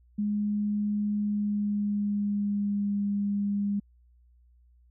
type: tone with pitch glide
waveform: sine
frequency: 207.6 to 202.5 Hz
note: G#3 to G#3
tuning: 0 to -43 cents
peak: -25 dBFS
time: 0.18-3.8 s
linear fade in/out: 10 ms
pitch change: -43 cents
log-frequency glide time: 1.17-3 s
effects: added 60 Hz sine -57 dBFS peak until 4.9 s